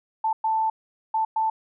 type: tone bursts at uneven times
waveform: sine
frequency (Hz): 883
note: A5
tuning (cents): +6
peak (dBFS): -20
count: 4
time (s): 0.24-0.33 / 0.44-0.7 / 1.14-1.25 / 1.36-1.5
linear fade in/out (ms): 5
effects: none